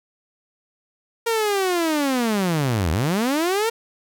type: linear two-way sweep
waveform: sawtooth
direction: down then up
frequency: 468.1 to 74 to 468.1 Hz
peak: -15 dBFS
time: 1.26-3.7 s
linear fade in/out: 10 ms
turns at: 2.91 s
effects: none